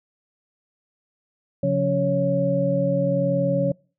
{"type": "tone cluster", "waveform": "sine", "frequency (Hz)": [137.4, 178.3, 278.9, 556], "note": ["C#3", "F3", "C#4", "C#5"], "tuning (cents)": [-15, 36, 11, 5], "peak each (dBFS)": [-25, -24, -28, -21], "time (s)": [1.63, 3.72], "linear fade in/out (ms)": 5, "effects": ["noise-tail reverb RT60 0.4 s tail -26 dB re dry"]}